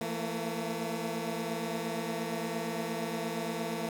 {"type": "tone cluster", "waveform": "15% pulse", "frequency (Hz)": [167.9, 222.3, 230.9], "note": ["E3", "A3", "A#3"], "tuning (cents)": [32, 18, -16], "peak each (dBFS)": -31, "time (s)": [0.01, 3.89], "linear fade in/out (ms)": 2, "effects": []}